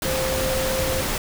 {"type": "tone in noise", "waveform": "sine", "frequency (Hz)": 523.3, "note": "C5", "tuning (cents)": 0, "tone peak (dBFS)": -24, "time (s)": [0.05, 1.01], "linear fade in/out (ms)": 2, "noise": "pink", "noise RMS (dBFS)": -25, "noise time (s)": [0.02, 1.18], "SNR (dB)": -2, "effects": []}